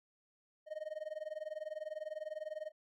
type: tone with tremolo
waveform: triangle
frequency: 619 Hz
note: D#5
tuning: 9 cents flat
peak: -35 dBFS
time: 0.66-2.72 s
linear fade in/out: 50 ms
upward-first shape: sine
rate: 20 Hz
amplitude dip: 95%
effects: none